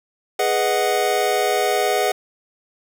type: chord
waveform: square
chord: G# minor seventh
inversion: none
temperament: equal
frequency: 415.3 / 493.9 / 622.3 / 740 Hz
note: G#4 / B4 / D#5 / F#5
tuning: 0 / 0 / 0 / 0 cents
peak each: -23 / -25 / -25 / -22 dBFS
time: 0.39-2.12 s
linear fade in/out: 5 ms
effects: none